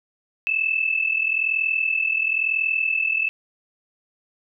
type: tone pair together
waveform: sine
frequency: 2596 / 2637 Hz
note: E7 / E7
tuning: -27 / 0 cents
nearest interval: unison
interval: 27 cents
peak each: -24 / -21 dBFS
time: 0.47-3.29 s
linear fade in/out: 0 ms
effects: none